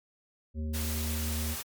harmonic tone, 77.4 Hz, D#2, 9 cents flat, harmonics 1 / 3 / 5 / 7, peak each -31 / -38 / -49 / -51 dBFS, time 0.54-1.57 s, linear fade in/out 50 ms
white noise, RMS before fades -37 dBFS, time 0.73-1.63 s, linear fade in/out 20 ms
effects MP3 96 kbps

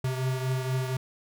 square beating tone pair, 129.1 / 133.3 Hz, C3 / C3, -23 / +33 cents, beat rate 4.2 Hz, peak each -28 / -35 dBFS, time 0.04-0.97 s, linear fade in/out 5 ms, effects none

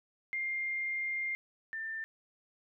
sine tone pair in turn, 2111 / 1787.9 Hz, C7 / A6, +15 / +27 cents, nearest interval minor third, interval 288 cents, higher first, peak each -32 / -36 dBFS, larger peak first, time 0.33-1.35 / 1.73-2.04 s, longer first, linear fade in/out 0 ms, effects none

